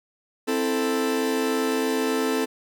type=chord; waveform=40% pulse; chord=A minor; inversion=first; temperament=equal; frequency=261.6 / 329.6 / 440 Hz; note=C4 / E4 / A4; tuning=0 / 0 / 0 cents; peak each=-25 / -29 / -24 dBFS; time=0.47-2.46 s; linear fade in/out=20 ms; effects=none